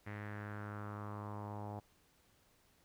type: tone with low-pass filter sweep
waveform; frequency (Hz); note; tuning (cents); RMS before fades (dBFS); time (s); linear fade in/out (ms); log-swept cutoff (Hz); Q
sawtooth; 103.9; G#2; +1; -45; 0.06-1.8; 10; 2000 to 800; 3.7
effects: pink hiss -71 dBFS RMS until 2.84 s